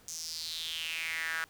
sawtooth tone with high-pass filter sweep, 162.3 Hz, E3, 27 cents flat, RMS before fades -37 dBFS, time 0.08-1.44 s, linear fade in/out 0 ms, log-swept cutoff 6400 to 1500 Hz, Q 5.1, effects pink hiss -61 dBFS RMS until 1.49 s

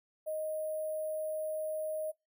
sine tone with sample-and-hold, 622.3 Hz, D#5, in tune, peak -33 dBFS, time 0.26-2.12 s, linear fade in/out 20 ms, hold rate 11025 Hz, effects noise-tail reverb RT60 0.2 s tail -23 dB re dry

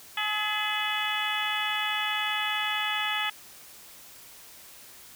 harmonic tone with a mistuned harmonic, 424.7 Hz, G#4, 39 cents sharp, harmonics 2 / 3 / 4 / 5 / 6 / 7 / 8, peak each -34 / -34 / -34 / -34 / -34 / -34 / -34 dBFS, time 0.17-3.3 s, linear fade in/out 5 ms, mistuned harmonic 5, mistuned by -68 cents, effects white hiss -49 dBFS RMS until 5.15 s

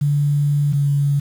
sine tone pair in turn, 144.9 / 142.25 Hz, D3 / C#3, -23 / +45 cents, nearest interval unison, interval 32 cents, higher first, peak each -14 dBFS, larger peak neither, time 0.01-0.73 / 0.73-1.2 s, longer first, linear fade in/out 10 ms, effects 7-bit

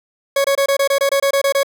40% pulse tone bursts, 554.4 Hz, C#5, in tune, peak -12 dBFS, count 12, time 0.36-1.632 s, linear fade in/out 5 ms, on 84 ms, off 24 ms, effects none

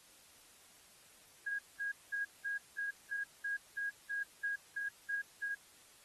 sine tone bursts, 1639 Hz, G#6, 23 cents flat, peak -35 dBFS, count 13, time 1.46-5.55 s, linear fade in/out 10 ms, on 130 ms, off 200 ms, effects white hiss -62 dBFS RMS until 6.04 s + AAC 32 kbps

